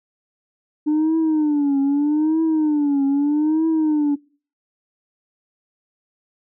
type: tone with vibrato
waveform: sine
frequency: 298.5 Hz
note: D4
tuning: 28 cents sharp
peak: -13 dBFS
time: 0.86-4.16 s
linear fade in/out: 20 ms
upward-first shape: triangle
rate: 0.8 Hz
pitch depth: 150 cents each way
effects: noise-tail reverb RT60 0.4 s tail -23 dB re dry + tanh soft clip ceiling -14 dBFS